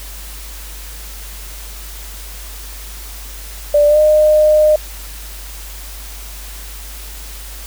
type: tone with pitch glide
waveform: sine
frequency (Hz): 587.3 to 610.8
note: D5 to D#5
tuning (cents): 0 to -32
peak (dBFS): -7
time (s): 3.74-4.76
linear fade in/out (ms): 5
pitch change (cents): +68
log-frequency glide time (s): 3.87-3.99
effects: added 50 Hz sine -30 dBFS peak until 7.66 s + white hiss -34 dBFS RMS until 7.66 s